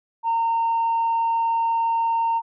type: tone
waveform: sine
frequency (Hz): 917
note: A#5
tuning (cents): -29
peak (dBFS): -17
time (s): 0.23-2.42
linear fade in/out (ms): 50
effects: tanh soft clip ceiling -16 dBFS